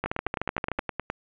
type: two click trains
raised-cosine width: 0.5 ms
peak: -12 / -13 dBFS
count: 11 / 11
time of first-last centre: 0.04-0.792 / 0.06-1.101 s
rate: 13.3 / 9.61 Hz
effects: resampled to 8000 Hz + 9-bit